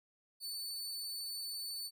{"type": "tone", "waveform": "sawtooth", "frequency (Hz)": 4494, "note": "C#8", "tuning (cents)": 23, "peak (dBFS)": -37, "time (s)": [0.4, 1.91], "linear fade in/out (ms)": 50, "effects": []}